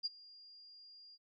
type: tone with ADSR envelope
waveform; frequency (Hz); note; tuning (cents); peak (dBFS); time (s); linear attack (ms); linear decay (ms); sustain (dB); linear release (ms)
sine; 4814; D8; +42; -32; 0.03-1.18; 26; 26; -23; 41
effects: none